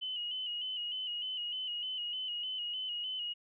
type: tone with vibrato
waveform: sine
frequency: 2960 Hz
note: F#7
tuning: in tune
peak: -35 dBFS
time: 0.01-3.34 s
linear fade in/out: 20 ms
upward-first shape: square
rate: 3.3 Hz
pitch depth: 43 cents each way
effects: none